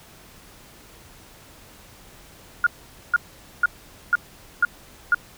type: tone bursts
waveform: sine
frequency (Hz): 1421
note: F6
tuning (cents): +30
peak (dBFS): -13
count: 6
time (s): 2.64-5.146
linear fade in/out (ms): 2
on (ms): 26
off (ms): 470
effects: pink hiss -48 dBFS RMS until 5.37 s